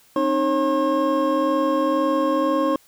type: tone cluster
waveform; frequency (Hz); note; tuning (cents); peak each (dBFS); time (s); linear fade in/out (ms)
triangle; 265.1 / 307.1 / 542 / 1076; C4 / D#4 / C#5 / C6; +23 / -23 / -39 / +48; -25 / -20 / -20 / -22; 0.16-2.76; 2
effects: white hiss -55 dBFS RMS until 2.87 s